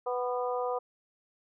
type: harmonic tone with a mistuned harmonic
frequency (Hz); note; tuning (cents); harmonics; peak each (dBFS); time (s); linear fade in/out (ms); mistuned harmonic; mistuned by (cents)
248; B3; +7; 2 / 3 / 4 / 5; -31 / -35 / -37 / -39; 0.06-0.79; 10; 5; -26
effects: none